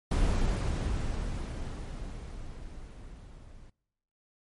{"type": "noise with level ramp", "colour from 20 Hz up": "brown", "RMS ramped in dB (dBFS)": [-24, -51], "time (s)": [0.11, 3.7], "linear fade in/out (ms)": 5, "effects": ["noise-tail reverb RT60 1.0 s tail -25 dB re dry", "MP3 48 kbps"]}